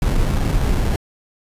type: noise with sample-and-hold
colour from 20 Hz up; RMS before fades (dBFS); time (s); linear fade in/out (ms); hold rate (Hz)
brown; -17; 0.02-0.96; 2; 2450
effects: resampled to 32000 Hz